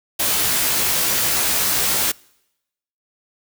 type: noise with comb filter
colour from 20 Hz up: white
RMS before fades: -19 dBFS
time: 0.19-2.12 s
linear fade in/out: 10 ms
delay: 16 ms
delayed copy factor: +0.7
effects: noise-tail reverb RT60 0.9 s tail -26 dB re dry